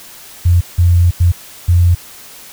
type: tone bursts at uneven times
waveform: sine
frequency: 87.31 Hz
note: F2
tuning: in tune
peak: -6 dBFS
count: 4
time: 0.45-0.61 / 0.78-1.11 / 1.2-1.32 / 1.68-1.95 s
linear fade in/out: 10 ms
effects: white hiss -36 dBFS RMS until 2.52 s